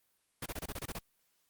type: noise bursts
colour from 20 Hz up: pink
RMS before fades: -39 dBFS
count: 9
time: 0.42-0.988 s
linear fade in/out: 5 ms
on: 40 ms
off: 26 ms
effects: white hiss -75 dBFS RMS until 1.49 s + Opus 32 kbps